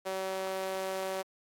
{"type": "tone with high-pass filter", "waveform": "sawtooth", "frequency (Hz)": 190, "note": "F#3", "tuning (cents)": 46, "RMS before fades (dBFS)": -35, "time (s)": [0.05, 1.23], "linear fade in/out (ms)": 20, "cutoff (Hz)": 510, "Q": 2.4, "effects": ["AAC 64 kbps"]}